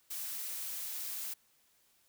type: noise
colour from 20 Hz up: blue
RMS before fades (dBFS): -40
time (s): 0.1-1.34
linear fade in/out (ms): 10
effects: white hiss -70 dBFS RMS until 2.08 s